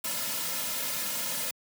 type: noise with comb filter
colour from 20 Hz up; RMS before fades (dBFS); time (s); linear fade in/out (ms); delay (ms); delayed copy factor
white; -32; 0.04-1.51; 5; 2.6; -0.95
effects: high-pass 150 Hz 12 dB/octave